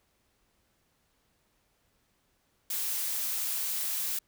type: noise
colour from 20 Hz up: blue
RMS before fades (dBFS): -32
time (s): 2.7-4.19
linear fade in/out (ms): 5
effects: pink hiss -72 dBFS RMS until 4.27 s